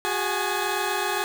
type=tone cluster; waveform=15% pulse; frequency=366.8 / 408.7 / 845 Hz; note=F#4 / G#4 / G#5; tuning=-15 / -28 / +30 cents; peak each=-22 dBFS; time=0.05-1.24 s; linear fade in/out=0 ms; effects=7-bit